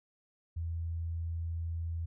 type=tone; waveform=sine; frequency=83.2 Hz; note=E2; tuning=17 cents sharp; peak=-33 dBFS; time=0.56-2.06 s; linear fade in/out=10 ms; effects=none